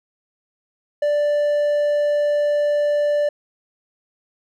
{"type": "tone", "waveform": "triangle", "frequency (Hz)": 587.3, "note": "D5", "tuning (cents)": 0, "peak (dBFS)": -14, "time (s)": [1.02, 3.29], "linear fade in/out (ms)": 5, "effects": []}